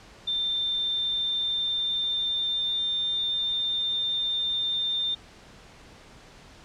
sine tone with pitch glide, 3582 to 3605 Hz, A7 to A7, +30 to +41 cents, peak -24 dBFS, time 0.27-5.15 s, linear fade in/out 10 ms, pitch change +11 cents, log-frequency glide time 0.61-3.63 s, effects pink hiss -50 dBFS RMS until 6.64 s + low-pass 6000 Hz 12 dB/octave

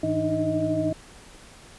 sine tone cluster, 104.8 / 161.4 / 298.3 / 311.4 / 632 Hz, G#2 / E3 / D4 / D#4 / D#5, +16 / -36 / +27 / +2 / +27 cents, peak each -33 / -32 / -30 / -26 / -26 dBFS, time 0.03-0.93 s, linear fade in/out 5 ms, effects pink hiss -48 dBFS RMS until 1.78 s + resampled to 24000 Hz

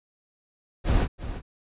brown noise with echo, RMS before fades -21 dBFS, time 0.84-1.08 s, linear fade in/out 50 ms, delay 340 ms, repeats 1, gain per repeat -12 dB, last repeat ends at 1.42 s, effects resampled to 8000 Hz

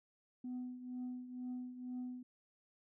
sine tone with tremolo, 250 Hz, B3, 21 cents sharp, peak -37 dBFS, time 0.44-2.23 s, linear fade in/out 5 ms, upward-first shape triangle, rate 2.1 Hz, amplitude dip 75%, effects tanh soft clip ceiling -38 dBFS

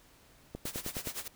click train, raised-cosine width 2 ms, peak -25 dBFS, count 6, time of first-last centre 0.55-1.072 s, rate 9.57 Hz
white noise with tremolo, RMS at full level -37 dBFS, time 0.65-1.28 s, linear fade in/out 5 ms, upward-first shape sine, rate 9.8 Hz, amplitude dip 85%
effects pink hiss -61 dBFS RMS until 1.35 s

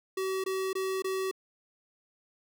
square tone bursts, 380.3 Hz, F#4, 48 cents sharp, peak -30 dBFS, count 4, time 0.17-1.313 s, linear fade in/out 5 ms, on 270 ms, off 21 ms, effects none

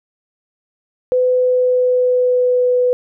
sine tone with pitch glide, 504 to 496.8 Hz, B4 to B4, +35 to +10 cents, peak -11 dBFS, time 1.12-2.93 s, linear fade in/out 0 ms, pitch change -25 cents, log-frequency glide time 1.29-2.72 s, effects none

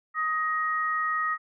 sine tone pair together, 1255 / 1880.4 Hz, D#6 / A#6, +15 / +15 cents, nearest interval perfect fifth, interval 700 cents, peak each -26 / -29 dBFS, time 0.14-1.38 s, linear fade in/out 50 ms, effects none

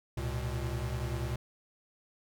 square tone cluster, 68.3 / 114.5 / 124.8 Hz, C#2 / A#2 / B2, -25 / -31 / +19 cents, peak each -37 / -38 / -38 dBFS, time 0.17-1.36 s, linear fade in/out 5 ms, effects none

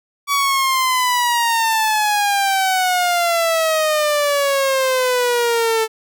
sawtooth exponential sweep, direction down, 1142 to 440 Hz, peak -11 dBFS, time 0.27-5.88 s, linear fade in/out 50 ms, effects none

